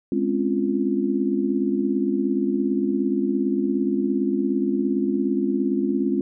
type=chord; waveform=sine; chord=Db major seventh; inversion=second; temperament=just; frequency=207.9 / 259.9 / 277.2 / 346.5 Hz; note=Ab3 / C4 / Db4 / F4; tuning=+2 / -11 / 0 / -14 cents; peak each=-25 dBFS; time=0.12-6.21 s; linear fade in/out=2 ms; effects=none